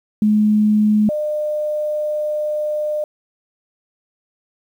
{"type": "tone pair in turn", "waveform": "sine", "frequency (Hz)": [211.9, 603.2], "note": ["G#3", "D5"], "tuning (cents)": [35, 46], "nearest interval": "octave + tritone", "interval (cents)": 1811, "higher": "second", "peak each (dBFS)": [-11, -18], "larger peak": "first", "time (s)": [[0.22, 1.09], [1.09, 3.04]], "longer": "second", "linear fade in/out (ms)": 2, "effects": ["8-bit"]}